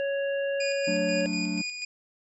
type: harmonic tone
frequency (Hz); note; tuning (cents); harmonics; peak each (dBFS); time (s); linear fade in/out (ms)
556; C#5; +5; 1 / 3 / 5; -26 / -36 / -40; 0-1.26; 0
type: tone with tremolo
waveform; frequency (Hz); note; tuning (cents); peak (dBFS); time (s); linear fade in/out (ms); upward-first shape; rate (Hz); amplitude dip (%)
25% pulse; 2456; D#7; -23; -26; 0.6-1.85; 5; square; 4.1; 45
type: chord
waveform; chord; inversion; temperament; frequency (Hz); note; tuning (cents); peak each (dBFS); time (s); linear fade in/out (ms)
triangle; D major; first; just; 183.54 / 220.2 / 293.7; F#3 / A3 / D4; -14 / +2 / 0; -29 / -31 / -30; 0.87-1.62; 10
effects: resampled to 24000 Hz